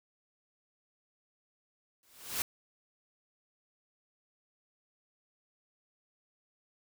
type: noise with exponential growth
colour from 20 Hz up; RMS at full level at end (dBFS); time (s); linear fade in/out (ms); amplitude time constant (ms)
white; -30; 2.03-2.42; 1; 83
effects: none